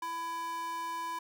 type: tone with high-pass filter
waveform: square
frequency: 333.1 Hz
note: E4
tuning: 18 cents sharp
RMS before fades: -37 dBFS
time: 0.02-1.19 s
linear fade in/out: 5 ms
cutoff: 870 Hz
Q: 5.9
effects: none